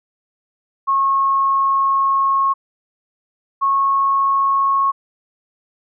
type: tone pair in turn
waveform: sine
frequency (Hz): 1090 / 1096.3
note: C#6 / C#6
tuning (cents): -29 / -20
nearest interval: unison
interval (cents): 9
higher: second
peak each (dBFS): -13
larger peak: neither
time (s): 0.87-2.54 / 3.61-4.92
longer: first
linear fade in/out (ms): 20
effects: none